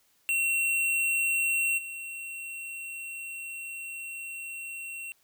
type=tone with level steps; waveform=square; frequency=2726 Hz; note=F7; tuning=43 cents flat; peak=-25 / -37 dBFS; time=0.29-5.12 s; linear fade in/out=0 ms; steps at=1.77 s; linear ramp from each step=20 ms; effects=white hiss -67 dBFS RMS until 5.23 s